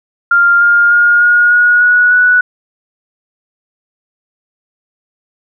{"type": "tone with pitch steps", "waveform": "sine", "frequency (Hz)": [1396.9, 1409.9, 1423, 1436.2, 1449.5, 1463, 1476.5], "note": ["F6", "F6", "F6", "F6", "F#6", "F#6", "F#6"], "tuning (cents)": [0, 16, 32, 48, -36, -20, -4], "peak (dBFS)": -5, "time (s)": [0.31, 2.41], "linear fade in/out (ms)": 5, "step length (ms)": 300, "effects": []}